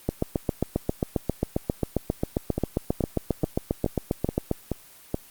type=two click trains; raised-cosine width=2 ms; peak=-11 / -9 dBFS; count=7 / 34; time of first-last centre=2.58-5.144 / 0.09-4.514 s; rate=2.34 / 7.46 Hz; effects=white hiss -50 dBFS RMS until 5.3 s + Opus 24 kbps